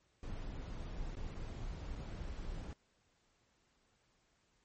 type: noise with dropouts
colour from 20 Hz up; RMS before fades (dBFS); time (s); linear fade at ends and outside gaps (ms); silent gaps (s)
brown; -43; 0.23-2.73; 1; 1.154-1.168 / 1.345-1.351 / 1.953-1.958
effects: pink hiss -75 dBFS RMS until 4.64 s + MP3 32 kbps